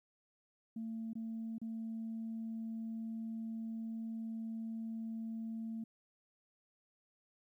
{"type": "tone with dropouts", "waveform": "sine", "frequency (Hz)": 224.9, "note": "A3", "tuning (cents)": 38, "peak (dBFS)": -38, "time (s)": [0.76, 5.84], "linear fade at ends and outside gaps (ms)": 5, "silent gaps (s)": [[1.133, 1.153], [1.583, 1.615]], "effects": ["tanh soft clip ceiling -35 dBFS", "13-bit"]}